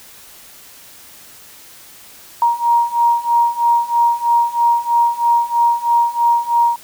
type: beating tone pair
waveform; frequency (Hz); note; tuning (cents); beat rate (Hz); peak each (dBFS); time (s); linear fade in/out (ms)
sine; 940 / 943.1; A#5 / A#5; +14 / +20; 3.1; -16 / -14; 2.42-6.76; 2
effects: white hiss -41 dBFS RMS until 6.83 s